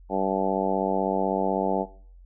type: harmonic tone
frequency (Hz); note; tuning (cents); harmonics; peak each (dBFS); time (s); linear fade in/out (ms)
96; G2; -36; 2 / 3 / 4 / 5 / 6 / 7 / 8 / 9; -31 / -31 / -31 / -31 / -31 / -31 / -31 / -31; 0.09-1.86; 50
effects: noise-tail reverb RT60 0.5 s tail -18 dB re dry + added 44 Hz sine -46 dBFS peak until 2.25 s